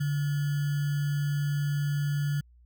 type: tone with sample-and-hold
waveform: sine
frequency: 144.9 Hz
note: D3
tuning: 23 cents flat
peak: -25 dBFS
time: 0-2.41 s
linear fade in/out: 10 ms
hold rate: 1575 Hz
effects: added 60 Hz sine -54 dBFS peak until 2.65 s